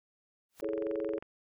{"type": "noise with exponential growth", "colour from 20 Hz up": "white", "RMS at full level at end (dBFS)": -50, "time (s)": [0.49, 0.61], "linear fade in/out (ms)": 2, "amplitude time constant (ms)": 25}
{"type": "click train", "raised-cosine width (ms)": 0.5, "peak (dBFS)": -31, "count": 15, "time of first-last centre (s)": [0.6, 1.225], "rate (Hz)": 22.4}
{"type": "chord", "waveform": "sine", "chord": "A major seventh", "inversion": "second", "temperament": "equal with one note detuned", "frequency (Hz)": [328.1, 415.3, 440, 554.4], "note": ["E4", "G#4", "A4", "C#5"], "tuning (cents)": [-8, 0, 0, 0], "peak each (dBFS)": -37, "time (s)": [0.62, 1.19], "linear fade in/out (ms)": 10}
{"effects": []}